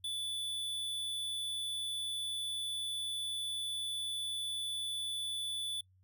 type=tone; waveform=square; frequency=3472 Hz; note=A7; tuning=24 cents flat; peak=-36 dBFS; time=0.04-5.81 s; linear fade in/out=5 ms; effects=noise-tail reverb RT60 0.1 s tail -23 dB re dry + added 93 Hz sine -64 dBFS peak until 6.03 s